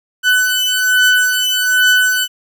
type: beating tone pair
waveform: 30% pulse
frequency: 1499 / 1500.2 Hz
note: F#6 / F#6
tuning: +22 / +23 cents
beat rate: 1.2 Hz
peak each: -11 dBFS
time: 0.23-2.28 s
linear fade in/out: 50 ms
effects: none

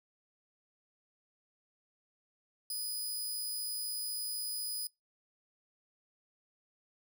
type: tone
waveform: 15% pulse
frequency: 4978 Hz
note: D#8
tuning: in tune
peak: -29 dBFS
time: 2.7-4.87 s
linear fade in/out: 2 ms
effects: noise-tail reverb RT60 0.2 s tail -25 dB re dry

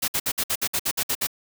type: noise bursts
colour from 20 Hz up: white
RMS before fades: -24 dBFS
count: 11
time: 0.02-1.271 s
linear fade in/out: 10 ms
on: 61 ms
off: 58 ms
effects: none

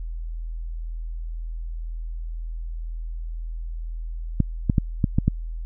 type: clicks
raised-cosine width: 5 ms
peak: -5 dBFS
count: 6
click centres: 4.403 / 4.698 / 4.782 / 5.042 / 5.185 / 5.28 s
effects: added 41 Hz sine -28 dBFS peak until 5.65 s

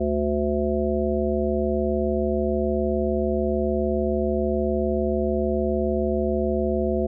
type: harmonic tone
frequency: 73.42 Hz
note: D2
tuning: in tune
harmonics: 1 / 3 / 5 / 7 / 9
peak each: -28 / -26 / -25 / -28 / -28 dBFS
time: 0-7.07 s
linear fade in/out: 10 ms
effects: none

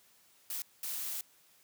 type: noise bursts at uneven times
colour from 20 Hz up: blue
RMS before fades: -38 dBFS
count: 2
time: 0.5-0.62 / 0.83-1.21 s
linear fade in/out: 2 ms
effects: white hiss -65 dBFS RMS until 1.63 s + high-pass 80 Hz 12 dB/octave

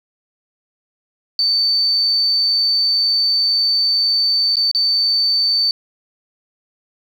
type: tone with dropouts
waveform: sine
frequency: 4551 Hz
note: C#8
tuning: 45 cents sharp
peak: -13 dBFS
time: 1.39-5.71 s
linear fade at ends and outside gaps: 1 ms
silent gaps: 4.557-4.568 / 4.714-4.748 s
effects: 7-bit

